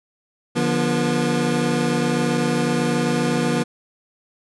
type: chord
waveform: 25% pulse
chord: B diminished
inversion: first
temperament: equal with one note detuned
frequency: 146.83 / 174.61 / 241.2 Hz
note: D3 / F3 / B3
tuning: 0 / 0 / -41 cents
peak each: -21 / -20 / -17 dBFS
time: 0.55-3.64 s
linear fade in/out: 20 ms
effects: resampled to 24000 Hz